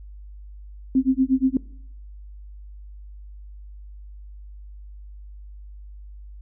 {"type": "tone with tremolo", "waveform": "sine", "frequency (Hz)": 262.8, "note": "C4", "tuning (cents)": 8, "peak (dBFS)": -13, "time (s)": [0.95, 1.57], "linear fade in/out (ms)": 2, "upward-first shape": "sine", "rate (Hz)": 8.4, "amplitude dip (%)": 100, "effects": ["noise-tail reverb RT60 0.7 s tail -22 dB re dry", "added 50 Hz sine -38 dBFS peak until 6.41 s"]}